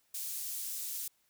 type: high-pass noise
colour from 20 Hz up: pink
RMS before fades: -39 dBFS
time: 0.14-1.08 s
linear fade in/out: 5 ms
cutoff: 8300 Hz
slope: 12 dB/octave
effects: white hiss -73 dBFS RMS until 1.29 s